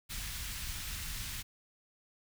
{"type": "band-stop noise", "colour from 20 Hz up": "pink", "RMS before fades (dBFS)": -40, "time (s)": [0.09, 1.43], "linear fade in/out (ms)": 20, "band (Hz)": [110, 1900], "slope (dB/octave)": 12, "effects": []}